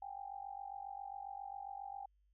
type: tone with amplitude modulation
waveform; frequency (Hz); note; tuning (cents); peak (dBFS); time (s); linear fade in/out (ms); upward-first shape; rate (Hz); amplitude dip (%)
sine; 794; G5; +22; -40; 0.02-2.06; 5; sine; 47.4; 90
effects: added 50 Hz sine -70 dBFS peak until 2.33 s